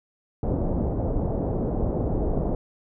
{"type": "low-pass noise", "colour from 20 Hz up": "pink", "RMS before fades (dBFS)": -25, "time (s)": [0.43, 2.55], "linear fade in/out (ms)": 2, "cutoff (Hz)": 660, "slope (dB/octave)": 24, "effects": []}